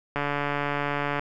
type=click train; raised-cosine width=0.5 ms; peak=-12 dBFS; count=150; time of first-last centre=0.16-1.195 s; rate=144 Hz; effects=none